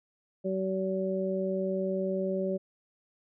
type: harmonic tone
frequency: 190 Hz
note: F#3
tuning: 46 cents sharp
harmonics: 1 / 2 / 3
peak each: -32 / -32 / -32 dBFS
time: 0.44-2.58 s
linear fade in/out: 20 ms
effects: none